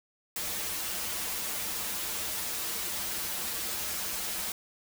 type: noise with comb filter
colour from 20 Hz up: white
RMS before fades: -34 dBFS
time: 0.36-4.52 s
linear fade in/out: 2 ms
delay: 7.4 ms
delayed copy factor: -0.9
effects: none